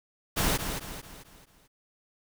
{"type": "noise with echo", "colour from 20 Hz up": "pink", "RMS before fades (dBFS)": -26, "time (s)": [0.36, 0.58], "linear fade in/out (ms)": 20, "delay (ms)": 220, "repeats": 5, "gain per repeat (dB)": -7, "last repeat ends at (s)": 1.68, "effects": []}